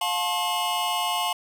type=tone cluster; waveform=square; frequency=710 / 873 / 1072 / 2916 Hz; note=F5 / A5 / C6 / F#7; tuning=+28 / -14 / +42 / -26 cents; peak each=-30 dBFS; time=0.01-1.33 s; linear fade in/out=5 ms; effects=none